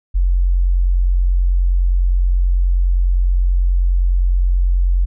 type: tone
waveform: sine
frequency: 44.77 Hz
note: F1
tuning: 44 cents sharp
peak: -11 dBFS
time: 0.14-5.06 s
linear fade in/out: 20 ms
effects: none

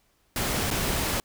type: noise with dropouts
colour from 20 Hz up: pink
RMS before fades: -27 dBFS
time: 0.36-1.2 s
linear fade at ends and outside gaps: 1 ms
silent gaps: 0.704-0.711 s
effects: pink hiss -67 dBFS RMS until 1.24 s

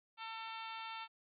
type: harmonic tone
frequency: 448.4 Hz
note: A4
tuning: 33 cents sharp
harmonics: 2 / 3 / 4 / 5 / 6 / 7 / 8 / 9 / 10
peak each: -47 / -49 / -57 / -54 / -52 / -56 / -54 / -63 / -61 dBFS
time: 0.17-1.08 s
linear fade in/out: 50 ms
effects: none

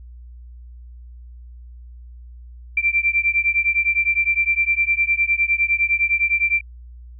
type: beating tone pair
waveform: sine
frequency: 2349 / 2358.8 Hz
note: D7 / D7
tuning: 0 / +7 cents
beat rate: 9.8 Hz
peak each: -19 / -19 dBFS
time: 2.77-6.61 s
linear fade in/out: 5 ms
effects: added 60 Hz sine -37 dBFS peak until 7.19 s

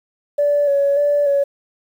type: tone with vibrato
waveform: sine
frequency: 571 Hz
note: D5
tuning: 49 cents flat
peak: -12 dBFS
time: 0.38-1.44 s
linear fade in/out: 10 ms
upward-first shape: square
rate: 1.7 Hz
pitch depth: 27 cents each way
effects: tanh soft clip ceiling -8 dBFS + 8-bit

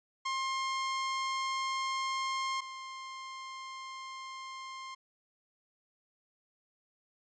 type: tone pair in turn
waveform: sawtooth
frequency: 1063 / 1057.1 Hz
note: C6 / C6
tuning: +27 / +17 cents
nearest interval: unison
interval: 10 cents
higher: first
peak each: -28 / -38 dBFS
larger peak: first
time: 0.25-2.61 / 2.61-4.95 s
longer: first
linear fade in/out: 10 ms
effects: resampled to 16000 Hz

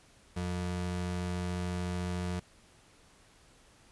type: ring-modulated tone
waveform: square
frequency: 133 Hz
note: C3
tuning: 29 cents sharp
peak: -30 dBFS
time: 0.36-2.4 s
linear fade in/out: 10 ms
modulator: 46.9 Hz
effects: pink hiss -61 dBFS RMS until 3.91 s + resampled to 24000 Hz

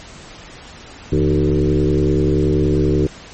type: tone with frequency modulation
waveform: sine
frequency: 233.1 Hz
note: A#3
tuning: in tune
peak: -12 dBFS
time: 1.12-3.07 s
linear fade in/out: 5 ms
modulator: 70.4 Hz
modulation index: 2.7
effects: pink hiss -38 dBFS RMS until 3.33 s + MP3 32 kbps

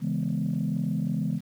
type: chord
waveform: sine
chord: C# minor seventh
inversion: none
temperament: equal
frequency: 138.59 / 164.81 / 207.7 / 246.9 Hz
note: C#3 / E3 / G#3 / B3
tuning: 0 / 0 / 0 / 0 cents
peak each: -31 / -28 / -29 / -32 dBFS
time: 0-1.41 s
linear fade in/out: 50 ms
effects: tanh soft clip ceiling -18 dBFS + 9-bit

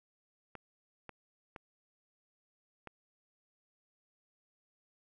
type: clicks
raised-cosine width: 0.5 ms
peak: -30 dBFS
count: 4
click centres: 0.553 / 1.093 / 1.562 / 2.873 s
effects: none

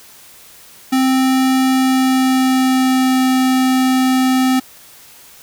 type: tone with pitch glide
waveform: square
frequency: 261.6 to 258.9 Hz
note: C4 to C4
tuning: 0 to -18 cents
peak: -12 dBFS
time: 0.92-4.6 s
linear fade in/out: 10 ms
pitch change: -18 cents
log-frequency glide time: 1.65-3.23 s
effects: white hiss -42 dBFS RMS until 5.42 s

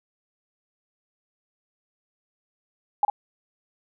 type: tone with echo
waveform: sine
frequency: 821 Hz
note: G#5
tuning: 20 cents flat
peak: -15 dBFS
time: 3.03-3.05 s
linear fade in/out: 2 ms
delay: 50 ms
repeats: 1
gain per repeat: -6 dB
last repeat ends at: 3.1 s
effects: none

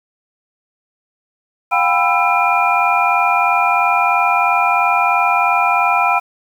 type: tone cluster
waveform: sine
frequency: 711 / 794 / 992 / 1330 / 2409 Hz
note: F5 / G5 / B5 / E6 / D7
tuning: +31 / +22 / +7 / +15 / +43 cents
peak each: -18 dBFS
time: 1.71-6.2 s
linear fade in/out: 20 ms
effects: 7-bit

